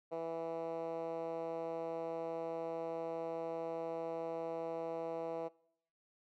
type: tone with band-pass filter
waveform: 10% pulse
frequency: 164.81 Hz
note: E3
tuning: in tune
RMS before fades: -40 dBFS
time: 0.11-5.49 s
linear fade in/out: 20 ms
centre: 560 Hz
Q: 2.6
effects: noise-tail reverb RT60 0.7 s tail -24 dB re dry